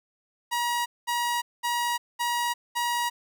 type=tone bursts; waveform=sawtooth; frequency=956 Hz; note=A#5; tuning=43 cents sharp; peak=-21 dBFS; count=5; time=0.51-3.1 s; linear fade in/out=20 ms; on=350 ms; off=210 ms; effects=none